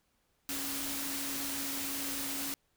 sine tone in noise, 277.2 Hz, C#4, in tune, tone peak -42 dBFS, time 0.49-2.54 s, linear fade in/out 0 ms, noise white, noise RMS -37 dBFS, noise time 0.49-2.54 s, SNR -8 dB, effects pink hiss -75 dBFS RMS until 2.76 s

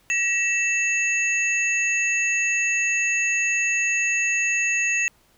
sine tone cluster, 1912 / 2651 / 6650 Hz, A#6 / E7 / G#8, +43 / +9 / +1 cents, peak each -26 / -21 / -28 dBFS, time 0.1-5.08 s, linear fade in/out 0 ms, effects pink hiss -60 dBFS RMS until 5.37 s

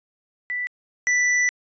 sine / square tone pair in turn, 1975.5 / 1975.5 Hz, B6 / B6, 0 / 0 cents, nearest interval unison, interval 0 cents, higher neither, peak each -24 / -18 dBFS, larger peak second, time 0.5-0.67 / 1.07-1.49 s, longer second, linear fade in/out 0 ms, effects resampled to 16000 Hz

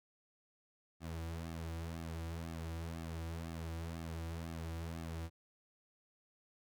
sawtooth tone with flanger, 82.41 Hz, E2, in tune, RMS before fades -43 dBFS, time 1-5.3 s, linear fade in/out 50 ms, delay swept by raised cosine 2 to 4.7 ms, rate 2 Hz, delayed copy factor -0.9, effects none

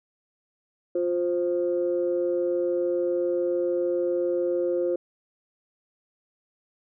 sine tone pair together, 352 / 525 Hz, F4 / C5, +14 / +6 cents, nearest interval perfect fifth, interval 692 cents, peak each -24 / -25 dBFS, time 0.95-4.96 s, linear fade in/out 5 ms, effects tanh soft clip ceiling -15 dBFS

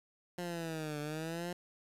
15% pulse linear two-way sweep, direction down then up, 178.2 to 146.83 to 178.2 Hz, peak -31 dBFS, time 0.38-1.53 s, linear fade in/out 5 ms, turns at 1 s, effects resampled to 32000 Hz + 10-bit

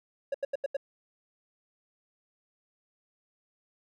triangle tone bursts, 554.4 Hz, C#5, in tune, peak -25 dBFS, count 5, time 0.32-0.768 s, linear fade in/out 5 ms, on 24 ms, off 82 ms, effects none

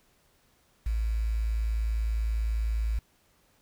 sine tone with quantisation, 55 Hz, A1, in tune, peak -25 dBFS, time 0.86-2.99 s, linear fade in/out 5 ms, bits 8, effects pink hiss -66 dBFS RMS until 3.61 s

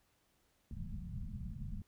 pink low-pass noise, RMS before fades -43 dBFS, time 0.71-1.82 s, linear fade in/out 2 ms, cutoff 220 Hz, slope 96 dB/octave, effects pink hiss -75 dBFS RMS until 1.87 s

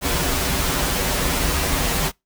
pink noise with comb filter, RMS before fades -21 dBFS, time 0.01-2.12 s, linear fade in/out 50 ms, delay 9.3 ms, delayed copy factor -0.85, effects noise-tail reverb RT60 0.2 s tail -26 dB re dry

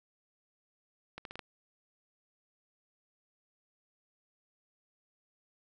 accelerating click train, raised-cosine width 0.3 ms, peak -26 dBFS, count 5, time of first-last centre 1.18-1.393 s, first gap 72 ms, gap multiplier 0.8, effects none

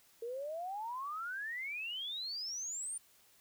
sine exponential sweep, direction up, 452.1 to 9250 Hz, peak -38 dBFS, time 0.22-2.98 s, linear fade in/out 5 ms, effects white hiss -66 dBFS RMS until 3.4 s

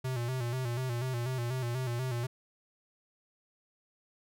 square tone with vibrato, 124.2 Hz, B2, 10 cents sharp, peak -32 dBFS, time 0.04-2.27 s, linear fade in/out 10 ms, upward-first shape square, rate 4.1 Hz, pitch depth 74 cents each way, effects none

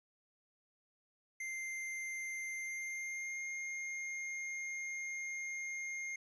square tone with pitch glide, 2093 to 2125 Hz, C7 to C7, 0 to +26 cents, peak -40 dBFS, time 1.4-6.16 s, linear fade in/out 5 ms, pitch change +26 cents, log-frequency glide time 2.55-3.43 s, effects resampled to 22050 Hz + 13-bit

